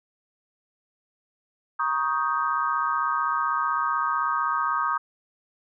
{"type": "chord", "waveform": "sine", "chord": "Eb dominant seventh", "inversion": "second", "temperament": "equal with one note detuned", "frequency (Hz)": [942.1, 1108.7, 1244.5, 1568], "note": ["Bb5", "Db6", "Eb6", "G6"], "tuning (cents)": [18, 0, 0, 0], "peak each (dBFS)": [-30, -28, -25, -31], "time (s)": [1.79, 4.98], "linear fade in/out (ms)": 10, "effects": []}